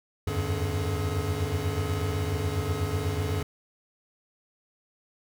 square tone cluster, 81.4 / 90 / 97.8 / 148.9 / 424.2 Hz, E2 / F#2 / G2 / D3 / G#4, -21 / -47 / -4 / +24 / +37 cents, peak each -35 / -33 / -31 / -36 / -36 dBFS, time 0.27-3.43 s, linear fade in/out 5 ms, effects none

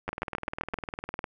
two click trains, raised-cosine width 0.5 ms, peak -18 / -14 dBFS, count 24 / 6, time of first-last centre 0.08-1.242 / 0.09-0.741 s, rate 19.8 / 7.68 Hz, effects none

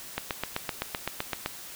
click train, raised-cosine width 0.3 ms, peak -12 dBFS, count 11, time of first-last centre 0.18-1.46 s, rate 7.81 Hz, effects white hiss -43 dBFS RMS until 1.75 s

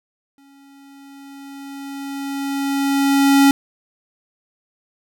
square tone with exponential growth, 277.2 Hz, C#4, in tune, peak -9 dBFS, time 0.38-3.51 s, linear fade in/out 1 ms, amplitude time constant 680 ms, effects none

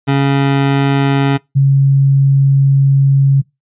25% pulse / sine tone pair in turn, 138.59 / 137.39 Hz, C#3 / C#3, 0 / -15 cents, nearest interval unison, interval 15 cents, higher first, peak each -6 dBFS, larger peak neither, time 0.07-1.38 / 1.55-3.42 s, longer second, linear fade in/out 20 ms, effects noise-tail reverb RT60 0.2 s tail -23 dB re dry + resampled to 8000 Hz

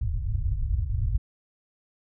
white low-pass noise, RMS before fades -26 dBFS, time 0.01-1.18 s, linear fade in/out 10 ms, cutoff 110 Hz, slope 48 dB/octave, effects none

